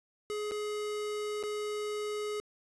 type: tone with dropouts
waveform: square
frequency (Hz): 420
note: G#4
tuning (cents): +19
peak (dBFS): -34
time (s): 0.3-2.4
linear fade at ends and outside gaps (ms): 0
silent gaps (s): 0.511-0.518 / 1.428-1.436
effects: resampled to 24000 Hz + 10-bit